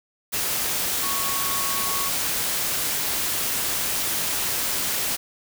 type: tone in noise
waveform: sine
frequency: 1108.7 Hz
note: C#6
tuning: in tune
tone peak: -30 dBFS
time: 1.02-2.1 s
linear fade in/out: 20 ms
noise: white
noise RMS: -25 dBFS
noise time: 0.32-5.17 s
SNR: -8 dB
effects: none